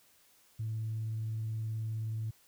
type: tone with vibrato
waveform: sine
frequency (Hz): 110.5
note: A2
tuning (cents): +8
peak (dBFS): -32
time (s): 0.59-2.31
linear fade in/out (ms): 10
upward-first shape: sine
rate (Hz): 19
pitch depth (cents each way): 14
effects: tanh soft clip ceiling -29 dBFS + white hiss -65 dBFS RMS until 2.47 s